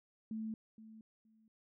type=tone with echo; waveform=sine; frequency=220 Hz; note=A3; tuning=in tune; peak=-38 dBFS; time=0.31-0.54 s; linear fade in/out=2 ms; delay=470 ms; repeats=2; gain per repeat=-14 dB; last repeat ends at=1.48 s; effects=none